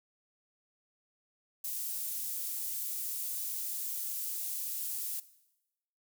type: high-pass noise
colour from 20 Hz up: pink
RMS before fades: -37 dBFS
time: 1.64-5.2 s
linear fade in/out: 5 ms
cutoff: 12000 Hz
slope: 12 dB/octave
effects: noise-tail reverb RT60 0.9 s tail -17 dB re dry